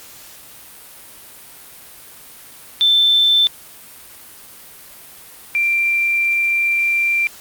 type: tone pair in turn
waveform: sine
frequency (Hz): 3541 / 2363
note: A7 / D7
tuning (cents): +10 / +10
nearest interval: perfect fifth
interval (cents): 700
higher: first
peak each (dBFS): -10 / -14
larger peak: first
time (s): 2.81-3.47 / 5.55-7.27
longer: second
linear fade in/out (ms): 0
effects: white hiss -40 dBFS RMS until 7.4 s + Opus 48 kbps